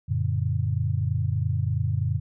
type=chord; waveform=sine; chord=Gb augmented; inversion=none; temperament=just; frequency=92.5 / 115.62 / 144.53 Hz; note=Gb2 / Bb2 / D3; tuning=0 / -14 / -27 cents; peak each=-26 / -26 / -28 dBFS; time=0.08-2.2 s; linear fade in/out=20 ms; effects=none